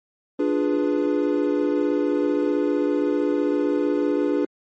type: chord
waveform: triangle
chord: D diminished seventh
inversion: none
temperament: equal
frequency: 293.7 / 349.2 / 415.3 / 493.9 Hz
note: D4 / F4 / Ab4 / Cb5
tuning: 0 / 0 / 0 / 0 cents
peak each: -20 / -24 / -23 / -25 dBFS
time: 0.39-4.45 s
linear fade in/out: 5 ms
effects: MP3 32 kbps